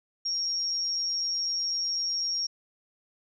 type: tone with amplitude modulation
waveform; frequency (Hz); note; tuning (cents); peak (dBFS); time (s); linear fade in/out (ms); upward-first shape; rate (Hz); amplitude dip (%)
sine; 5580; F8; -2; -24; 0.25-2.47; 10; sine; 172; 55
effects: none